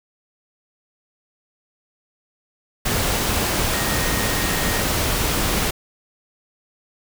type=tone in noise; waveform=sine; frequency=1864.7 Hz; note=A#6; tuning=in tune; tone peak=-30 dBFS; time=3.73-4.82 s; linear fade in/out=10 ms; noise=pink; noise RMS=-21 dBFS; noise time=2.85-5.71 s; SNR=-12 dB; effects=none